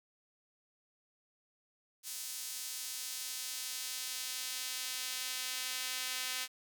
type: tone with high-pass filter sweep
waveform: sawtooth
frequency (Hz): 255.5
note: C4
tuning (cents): -41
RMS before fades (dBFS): -40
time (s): 2.03-6.48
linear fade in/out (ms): 50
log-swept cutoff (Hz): 6400 to 2600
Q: 0.77
effects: none